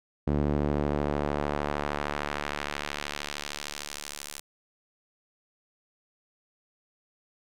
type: tone with band-pass filter sweep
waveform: sawtooth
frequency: 73.1 Hz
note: D2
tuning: 7 cents flat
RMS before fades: -31 dBFS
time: 0.27-4.4 s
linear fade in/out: 5 ms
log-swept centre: 260 to 9200 Hz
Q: 0.74
effects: none